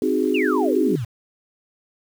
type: chord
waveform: sine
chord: Ab dominant seventh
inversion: first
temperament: equal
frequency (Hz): 261.6 / 311.1 / 370 / 415.3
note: C4 / Eb4 / Gb4 / Ab4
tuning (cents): 0 / 0 / 0 / 0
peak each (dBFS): -23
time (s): 0.02-0.96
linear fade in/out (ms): 2
type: exponential sweep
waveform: sine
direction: down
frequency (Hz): 2960 to 102.7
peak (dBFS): -23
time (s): 0.34-1.05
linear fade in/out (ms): 10
effects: 7-bit